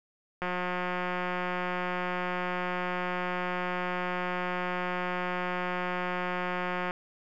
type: click train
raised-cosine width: 0.5 ms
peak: -17 dBFS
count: 1169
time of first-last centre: 0.42-6.909 s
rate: 180 Hz
effects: none